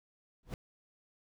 brown noise with exponential growth, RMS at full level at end -33 dBFS, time 0.43-0.54 s, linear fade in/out 1 ms, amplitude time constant 22 ms, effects none

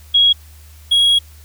sine / triangle tone pair in turn, 3310 / 3310 Hz, G#7 / G#7, -6 / -6 cents, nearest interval unison, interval 0 cents, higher neither, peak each -8 dBFS, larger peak neither, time 0.14-0.33 / 0.91-1.19 s, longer second, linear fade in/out 10 ms, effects added 76 Hz sine -39 dBFS peak until 1.44 s + white hiss -48 dBFS RMS until 1.44 s

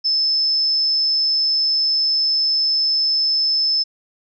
sine tone, 5250 Hz, E8, 8 cents flat, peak -15 dBFS, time 0.04-3.84 s, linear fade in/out 20 ms, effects none

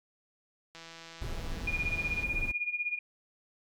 click train, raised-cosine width 0.2 ms, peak -30 dBFS, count 246, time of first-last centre 0.75-2.235 s, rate 165 Hz
brown noise, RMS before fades -36 dBFS, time 1.21-2.52 s, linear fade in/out 10 ms
sine tone with tremolo, 2434 Hz, D#7, 39 cents flat, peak -27 dBFS, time 1.67-2.99 s, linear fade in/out 5 ms, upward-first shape sine, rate 16 Hz, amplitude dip 80%
effects MP3 96 kbps

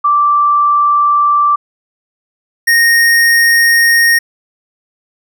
sine / square tone pair in turn, 1170 / 1857.3 Hz, D6 / A#6, -7 / -7 cents, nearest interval minor sixth, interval 800 cents, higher second, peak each -7 dBFS, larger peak neither, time 0.04-1.56 / 2.67-4.19 s, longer neither, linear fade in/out 10 ms, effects none

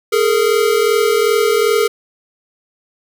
square tone pair together, 416.2 / 458.8 Hz, G#4 / A#4, +4 / -28 cents, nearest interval major second, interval 168 cents, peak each -15 dBFS, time 0.12-1.88 s, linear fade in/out 10 ms, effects none

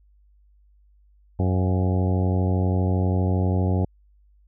harmonic tone with a mistuned harmonic, 92.5 Hz, F#2, in tune, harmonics 1 / 2 / 3 / 4 / 5 / 6 / 7 / 8 / 9, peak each -20 / -26 / -30 / -32 / -34 / -36 / -37 / -38 / -39 dBFS, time 1.39-3.85 s, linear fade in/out 5 ms, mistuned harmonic 7, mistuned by +46 cents, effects added 50 Hz sine -54 dBFS peak until 4.47 s

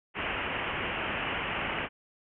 white low-pass noise, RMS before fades -33 dBFS, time 0.14-1.89 s, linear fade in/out 50 ms, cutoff 3000 Hz, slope 96 dB/octave, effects none

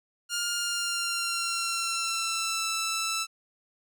10% pulse tone with pitch glide, 1410 to 1323.2 Hz, F6 to E6, +16 to +6 cents, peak -19 dBFS, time 0.29-3.27 s, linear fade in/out 50 ms, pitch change -110 cents, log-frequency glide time 0.55-2.68 s, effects none

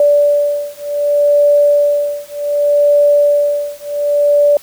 sine beating tone pair, 581 / 581.66 Hz, D5 / D5, -19 / -17 cents, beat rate 0.66 Hz, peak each -12 dBFS, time 0-4.57 s, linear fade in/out 2 ms, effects white hiss -40 dBFS RMS until 4.62 s

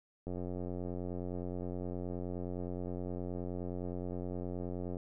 click train, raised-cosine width 2 ms, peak -27 dBFS, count 422, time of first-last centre 0.27-4.969 s, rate 89.6 Hz, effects none

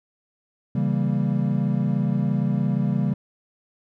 triangle chord, C# diminished seventh, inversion none, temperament equal, 138.59 / 164.81 / 196 / 233.1 Hz, C#3 / E3 / G3 / Bb3, 0 / 0 / 0 / 0 cents, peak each -22 / -25 / -22 / -26 dBFS, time 0.75-3.14 s, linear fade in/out 5 ms, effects none

